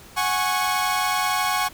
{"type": "chord", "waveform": "sawtooth", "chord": "F# suspended second", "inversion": "none", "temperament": "equal with one note detuned", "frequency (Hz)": [740, 830.6, 1103], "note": ["F#5", "G#5", "C#6"], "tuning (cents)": [0, 0, -9], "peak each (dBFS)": [-22, -22, -20], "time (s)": [0.16, 1.69], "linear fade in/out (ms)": 20, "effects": ["pink hiss -46 dBFS RMS until 1.73 s"]}